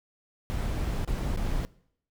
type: noise with dropouts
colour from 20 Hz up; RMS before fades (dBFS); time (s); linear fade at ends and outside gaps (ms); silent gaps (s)
brown; -29; 0.5-1.65; 0; 1.048-1.076 / 1.362-1.374
effects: noise-tail reverb RT60 0.7 s tail -22 dB re dry